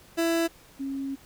30% pulse / sine tone pair in turn, 332.5 / 272.7 Hz, E4 / C#4, +15 / -28 cents, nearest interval minor third, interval 343 cents, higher first, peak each -20 / -29 dBFS, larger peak first, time 0.17-0.48 / 0.79-1.16 s, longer second, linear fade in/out 20 ms, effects pink hiss -54 dBFS RMS until 1.25 s

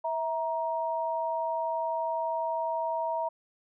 sine tone pair together, 651.9 / 940 Hz, E5 / A#5, -19 / +14 cents, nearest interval tritone, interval 633 cents, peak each -31 / -30 dBFS, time 0.04-3.29 s, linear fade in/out 10 ms, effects none

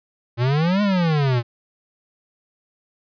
square exponential two-way sweep, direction up then down, 115.2 to 210.4 to 115.2 Hz, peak -17 dBFS, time 0.37-1.43 s, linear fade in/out 50 ms, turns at 0.82 s, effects resampled to 11025 Hz

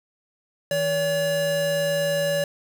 square tone pair together, 160 / 569.6 Hz, D#3 / C#5, +49 / +47 cents, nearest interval octave + minor seventh, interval 2198 cents, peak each -32 / -22 dBFS, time 0.71-2.44 s, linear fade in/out 2 ms, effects 9-bit

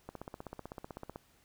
click train, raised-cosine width 1 ms, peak -28 dBFS, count 18, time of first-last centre 0.09-1.159 s, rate 15.9 Hz, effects pink hiss -67 dBFS RMS until 1.44 s

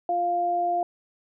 sine tone pair together, 349.2 / 700 Hz, F4 / F5, 0 / +4 cents, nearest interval octave, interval 1204 cents, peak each -32 / -22 dBFS, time 0.09-0.83 s, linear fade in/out 2 ms, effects none

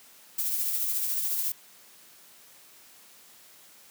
violet noise with tremolo, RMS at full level -27 dBFS, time 0.38-1.52 s, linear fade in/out 5 ms, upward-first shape triangle, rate 14 Hz, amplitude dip 40%, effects white hiss -54 dBFS RMS until 3.9 s + high-pass 150 Hz 12 dB/octave

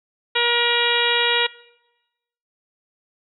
harmonic tone, 476 Hz, A#4, 36 cents sharp, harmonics 1 / 2 / 3 / 4 / 5 / 6 / 7 / 8, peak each -25 / -25 / -25 / -25 / -25 / -25 / -25 / -25 dBFS, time 0.35-1.47 s, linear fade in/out 10 ms, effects noise-tail reverb RT60 1.0 s tail -22 dB re dry

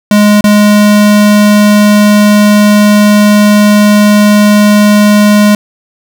square tone with dropouts, 208 Hz, G#3, 3 cents sharp, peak -3 dBFS, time 0.11-5.55 s, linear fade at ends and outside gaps 2 ms, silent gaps 0.409-0.441 s, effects none

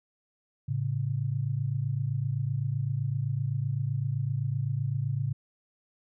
sine tone pair together, 110.78 / 138.59 Hz, A2 / C#3, +12 / 0 cents, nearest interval major third, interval 388 cents, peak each -30 / -29 dBFS, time 0.68-5.33 s, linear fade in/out 10 ms, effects none

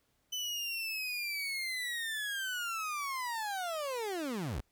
30% pulse linear sweep, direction down, 3025 to 41.05 Hz, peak -32 dBFS, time 0.32-4.61 s, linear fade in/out 10 ms, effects pink hiss -75 dBFS RMS until 4.71 s

